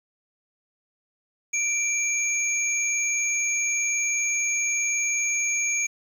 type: tone pair together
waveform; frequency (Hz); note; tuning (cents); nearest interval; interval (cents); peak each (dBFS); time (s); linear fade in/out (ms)
sine; 2346 / 6635; D7 / G#8; -2 / -3; octave + tritone; 1799; -25; 1.53-5.87; 10
effects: 8-bit